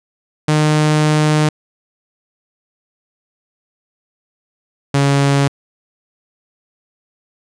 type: tone pair in turn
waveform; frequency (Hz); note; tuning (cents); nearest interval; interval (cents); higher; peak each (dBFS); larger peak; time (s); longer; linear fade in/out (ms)
sawtooth; 152.6 / 139.98; D#3 / C#3; -33 / +17; minor second; 150; first; -7; neither; 0.48-1.49 / 4.94-5.48; first; 5
effects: resampled to 22050 Hz